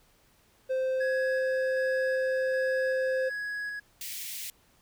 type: tone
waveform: triangle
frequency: 521 Hz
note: C5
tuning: 7 cents flat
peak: -24 dBFS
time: 0.69-3.3 s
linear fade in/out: 20 ms
type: tone with tremolo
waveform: triangle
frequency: 1670 Hz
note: G#6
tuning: 9 cents sharp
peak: -30 dBFS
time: 1-3.8 s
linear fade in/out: 10 ms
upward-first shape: square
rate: 1.3 Hz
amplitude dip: 25%
type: high-pass noise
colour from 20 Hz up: white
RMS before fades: -38 dBFS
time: 4.01-4.5 s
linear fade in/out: 2 ms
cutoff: 1900 Hz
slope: 48 dB/octave
effects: pink hiss -64 dBFS RMS until 4.81 s